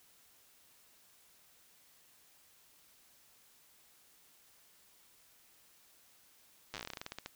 slowing click train, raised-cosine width 0.2 ms, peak -24 dBFS, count 18, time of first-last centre 6.74-7.261 s, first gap 8 ms, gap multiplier 1.15, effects white hiss -65 dBFS RMS until 7.35 s

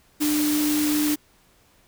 sine tone in noise, 299.2 Hz, D4, 32 cents sharp, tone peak -20 dBFS, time 0.2-1.16 s, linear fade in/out 20 ms, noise white, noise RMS -28 dBFS, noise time 0.2-1.16 s, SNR +5 dB, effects pink hiss -59 dBFS RMS until 1.87 s

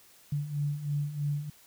sine beating tone pair, 143.3 / 146.4 Hz, D3 / D3, -42 / -5 cents, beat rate 3.1 Hz, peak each -35 / -30 dBFS, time 0.32-1.5 s, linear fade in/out 5 ms, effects white hiss -58 dBFS RMS until 1.66 s

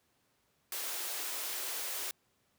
white high-pass noise, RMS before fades -38 dBFS, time 0.72-2.11 s, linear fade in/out 2 ms, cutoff 320 Hz, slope 48 dB/octave, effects pink hiss -74 dBFS RMS until 2.58 s + high-pass 80 Hz 12 dB/octave

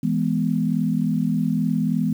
sine chord, E major, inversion none, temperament equal with one note detuned, 164.34 / 207.7 / 246.9 Hz, E3 / G#3 / B3, -5 / 0 / 0 cents, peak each -23 / -23 / -23 dBFS, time 0.03-2.13 s, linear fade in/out 5 ms, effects 8-bit

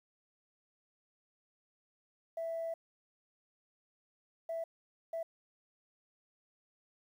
sine tone bursts at uneven times, 660 Hz, E5, 2 cents sharp, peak -34 dBFS, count 3, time 2.37-2.74 / 4.49-4.64 / 5.13-5.23 s, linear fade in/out 5 ms, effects tanh soft clip ceiling -32 dBFS + 11-bit

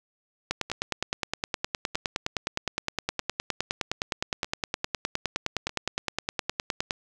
two click trains, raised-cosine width 0.2 ms, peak -9 / -21 dBFS, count 63 / 5, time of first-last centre 0.51-6.908 / 0.7-5.694 s, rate 9.69 / 0.801 Hz, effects none

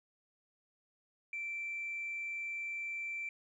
sine tone, 2341 Hz, D7, 6 cents flat, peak -36 dBFS, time 1.33-3.29 s, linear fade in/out 2 ms, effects tanh soft clip ceiling -33 dBFS + 13-bit

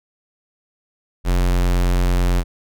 square tone, 44.57 Hz, F1, 36 cents sharp, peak -15 dBFS, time 1.24-2.44 s, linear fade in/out 50 ms, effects none

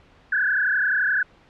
sine tone with frequency modulation, 1600 Hz, G6, 35 cents sharp, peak -18 dBFS, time 0.32-1.23 s, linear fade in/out 5 ms, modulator 31.6 Hz, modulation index 3.8, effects pink hiss -54 dBFS RMS until 1.49 s + low-pass 3000 Hz 12 dB/octave

